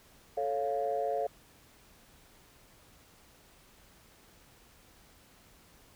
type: chord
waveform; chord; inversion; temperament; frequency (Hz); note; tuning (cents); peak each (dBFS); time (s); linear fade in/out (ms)
sine; A augmented; none; equal; 440 / 554.4 / 698.5; A4 / C#5 / E#5; 0 / 0 / 0; -34 / -33 / -32; 0.37-1.27; 5
effects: tanh soft clip ceiling -21 dBFS + pink hiss -60 dBFS RMS until 5.95 s